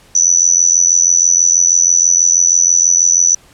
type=tone with amplitude modulation; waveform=sine; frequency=5970 Hz; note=F#8; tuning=15 cents sharp; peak=-3 dBFS; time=0.15-3.35 s; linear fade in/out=5 ms; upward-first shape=sine; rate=86.2 Hz; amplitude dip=100%; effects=pink hiss -46 dBFS RMS until 3.53 s + low-pass 11000 Hz 12 dB/octave